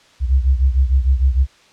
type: beating tone pair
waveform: sine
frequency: 64 / 70.6 Hz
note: C2 / C#2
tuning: -38 / +32 cents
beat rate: 6.6 Hz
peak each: -13 / -17 dBFS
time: 0.2-1.47 s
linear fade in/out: 50 ms
effects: white hiss -50 dBFS RMS until 1.72 s + low-pass 5000 Hz 12 dB/octave